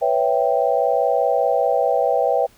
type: chord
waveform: sine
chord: C# half-diminished seventh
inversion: third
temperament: equal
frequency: 493.9 / 554.4 / 659.3 / 784 Hz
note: B4 / C#5 / E5 / G5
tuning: 0 / 0 / 0 / 0 cents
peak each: -21 dBFS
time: 0.01-2.47 s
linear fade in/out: 20 ms
effects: pink hiss -53 dBFS RMS until 2.57 s